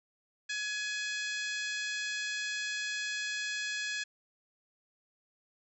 harmonic tone with a mistuned harmonic, 842 Hz, G#5, 24 cents sharp, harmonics 2 / 3 / 4 / 5 / 6 / 7 / 8 / 9, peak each -36 / -40 / -42 / -44 / -46 / -47 / -48 / -49 dBFS, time 0.49-4.04 s, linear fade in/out 10 ms, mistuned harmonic 6, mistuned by -34 cents, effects none

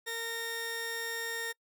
sawtooth tone pair together, 460.2 / 1841 Hz, A#4 / A#6, -22 / -22 cents, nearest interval 2 octaves, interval 2400 cents, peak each -36 / -32 dBFS, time 0.06-1.53 s, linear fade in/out 20 ms, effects noise-tail reverb RT60 0.1 s tail -25 dB re dry

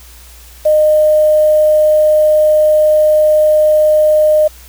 sine tone with quantisation, 612 Hz, D#5, 29 cents flat, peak -6 dBFS, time 0.65-4.48 s, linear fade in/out 10 ms, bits 5, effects added 60 Hz sine -37 dBFS peak until 4.68 s + white hiss -40 dBFS RMS until 4.68 s

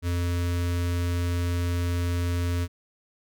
square tone with notch filter, 87.31 Hz, F2, in tune, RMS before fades -26 dBFS, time 0.02-2.68 s, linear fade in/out 50 ms, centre 770 Hz, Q 1.7, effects none

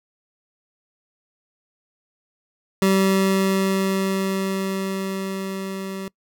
25% pulse tone with level ramp, 192.5 Hz, G3, 31 cents flat, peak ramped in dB -11 to -25 dBFS, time 2.82-6.08 s, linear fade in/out 2 ms, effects noise-tail reverb RT60 0.1 s tail -24 dB re dry

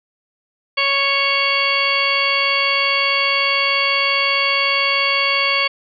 harmonic tone with a mistuned harmonic, 554.4 Hz, C#5, in tune, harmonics 1 / 2 / 3 / 4 / 5 / 6 / 8, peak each -26 / -22 / -30 / -19 / -21 / -24 / -23 dBFS, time 0.77-5.68 s, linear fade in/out 10 ms, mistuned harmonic 8, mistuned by +34 cents, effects none

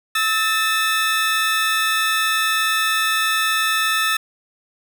25% pulse tone pair together, 1300 / 1780.8 Hz, E6 / A6, -24 / +20 cents, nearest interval perfect fourth, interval 544 cents, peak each -16 dBFS, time 0.15-4.17 s, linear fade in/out 5 ms, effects none

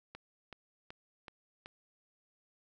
click train, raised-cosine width 0.3 ms, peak -30 dBFS, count 5, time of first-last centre 0.15-1.659 s, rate 2.65 Hz, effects none

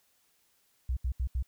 sine tone bursts, 63.2 Hz, B1, 41 cents sharp, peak -26 dBFS, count 4, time 0.89-1.426 s, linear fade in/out 5 ms, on 77 ms, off 76 ms, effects tanh soft clip ceiling -23 dBFS + white hiss -70 dBFS RMS until 1.47 s

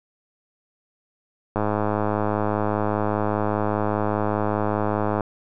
click train, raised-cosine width 1 ms, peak -9 dBFS, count 384, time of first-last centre 1.56-5.208 s, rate 105 Hz, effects none

